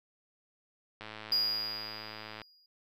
click train, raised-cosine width 0.3 ms, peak -27 dBFS, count 153, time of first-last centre 1.01-2.417 s, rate 108 Hz
triangle tone with exponential decay, 4869 Hz, D#8, 38 cents flat, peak -23 dBFS, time 1.32-2.66 s, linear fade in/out 2 ms, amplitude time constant 290 ms
effects none

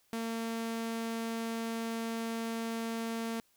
sawtooth tone, 227.8 Hz, A#3, 40 cents flat, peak -30 dBFS, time 0.13-3.4 s, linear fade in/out 0 ms, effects white hiss -70 dBFS RMS until 3.56 s

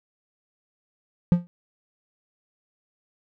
triangle tone with exponential decay, 174.61 Hz, F3, in tune, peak -8 dBFS, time 1.32-1.47 s, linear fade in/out 0 ms, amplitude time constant 31 ms, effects none

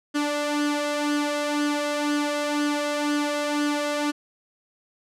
sawtooth tone with flanger, 293.7 Hz, D4, in tune, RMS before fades -25 dBFS, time 0.14-4.12 s, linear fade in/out 20 ms, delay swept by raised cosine 0.63 to 1.93 ms, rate 2 Hz, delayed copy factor +0.6, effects low-pass 9000 Hz 12 dB/octave

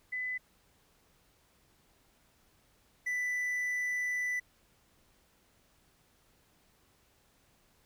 sine / triangle tone pair in turn, 2005 / 1985.4 Hz, B6 / B6, +26 / +9 cents, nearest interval unison, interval 17 cents, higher first, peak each -33 / -29 dBFS, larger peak second, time 0.12-0.38 / 3.06-4.4 s, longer second, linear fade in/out 10 ms, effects pink hiss -68 dBFS RMS until 7.85 s

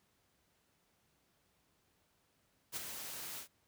white noise with ADSR envelope, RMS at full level -38 dBFS, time 2.72-3.48 s, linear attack 45 ms, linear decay 15 ms, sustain -7 dB, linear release 96 ms, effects pink hiss -75 dBFS RMS until 3.67 s + high-pass 60 Hz 12 dB/octave

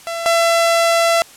sawtooth tone pair in turn, 672 / 672 Hz, E5 / E5, +33 / +33 cents, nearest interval unison, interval 0 cents, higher neither, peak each -18 / -8 dBFS, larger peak second, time 0.07-0.26 / 0.26-1.22 s, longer second, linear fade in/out 0 ms, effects white hiss -42 dBFS RMS until 1.36 s + low-pass 11000 Hz 12 dB/octave

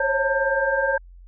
sine tone cluster, 533 / 552 / 903 / 1586 Hz, C5 / C#5 / A5 / G6, +32 / -7 / +45 / +20 cents, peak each -26 / -23 / -27 / -23 dBFS, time 0-0.98 s, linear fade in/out 5 ms, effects added 44 Hz sine -42 dBFS peak until 1.27 s

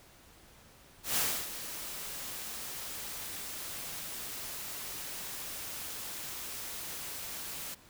white noise with ADSR envelope, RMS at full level -29 dBFS, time 1.03-7.75 s, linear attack 140 ms, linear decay 290 ms, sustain -12 dB, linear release 16 ms, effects pink hiss -58 dBFS RMS until 7.89 s

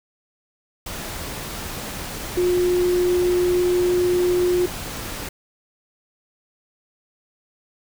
sine tone in noise, 357.6 Hz, F4, 41 cents sharp, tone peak -16 dBFS, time 2.37-4.66 s, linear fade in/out 5 ms, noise pink, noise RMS -31 dBFS, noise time 0.86-5.29 s, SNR +12 dB, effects none

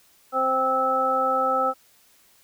harmonic tone, 261.6 Hz, C4, in tune, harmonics 1 / 2 / 3 / 5, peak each -34 / -25 / -26 / -22 dBFS, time 0.32-1.74 s, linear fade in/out 50 ms, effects white hiss -58 dBFS RMS until 2.43 s

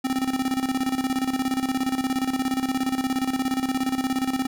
square tone with tremolo, 261.6 Hz, C4, in tune, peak -21 dBFS, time 0.04-4.47 s, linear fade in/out 10 ms, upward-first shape square, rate 17 Hz, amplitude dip 70%, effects none

